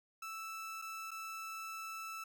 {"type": "tone with dropouts", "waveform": "30% pulse", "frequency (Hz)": 1318.5, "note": "E6", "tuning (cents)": 0, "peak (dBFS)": -40, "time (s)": [0.22, 2.24], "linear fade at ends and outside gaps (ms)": 5, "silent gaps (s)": [[0.817, 0.821], [1.108, 1.114]], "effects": []}